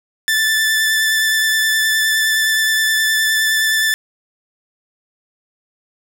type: tone with vibrato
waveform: sawtooth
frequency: 1759 Hz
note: A6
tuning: 1 cent flat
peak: -10 dBFS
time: 0.28-3.94 s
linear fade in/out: 0 ms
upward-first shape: sine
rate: 9.6 Hz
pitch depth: 15 cents each way
effects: none